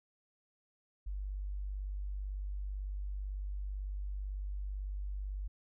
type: tone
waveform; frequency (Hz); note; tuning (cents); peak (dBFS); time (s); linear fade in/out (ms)
sine; 49; G1; 0; -36; 1.06-5.48; 10
effects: none